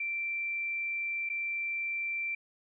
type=tone with dropouts; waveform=sine; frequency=2349 Hz; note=D7; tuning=in tune; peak=-31 dBFS; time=0-2.35 s; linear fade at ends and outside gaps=5 ms; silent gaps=1.291-1.298 s; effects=none